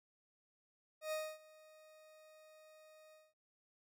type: tone with ADSR envelope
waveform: 40% pulse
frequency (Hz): 622.3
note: D#5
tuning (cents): 0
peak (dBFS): -36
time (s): 1.01-3.34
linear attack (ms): 110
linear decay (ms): 260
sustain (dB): -23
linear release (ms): 210
effects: none